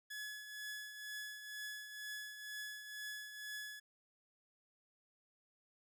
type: tone with tremolo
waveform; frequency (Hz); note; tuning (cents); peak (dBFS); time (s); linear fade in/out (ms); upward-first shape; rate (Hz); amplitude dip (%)
sawtooth; 1700; G#6; +40; -39; 0.1-3.8; 10; triangle; 2.1; 60
effects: none